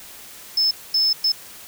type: tone bursts at uneven times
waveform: triangle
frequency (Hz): 5240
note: E8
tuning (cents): -11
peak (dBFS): -13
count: 3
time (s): 0.57-0.71 / 0.94-1.13 / 1.24-1.32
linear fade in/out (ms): 5
effects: tanh soft clip ceiling -12 dBFS + white hiss -41 dBFS RMS until 1.67 s